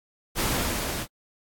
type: noise with level ramp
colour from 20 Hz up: pink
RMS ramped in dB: -24 to -32 dBFS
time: 0.35-1.07 s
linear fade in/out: 50 ms
effects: AAC 64 kbps